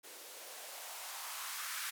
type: noise with band-pass filter sweep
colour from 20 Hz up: violet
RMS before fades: -45 dBFS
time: 0.03-1.91 s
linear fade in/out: 20 ms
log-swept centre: 380 to 1500 Hz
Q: 2.4
effects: none